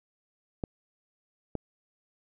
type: clicks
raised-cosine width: 2 ms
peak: -18 dBFS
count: 2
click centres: 0.638 / 1.553 s
effects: none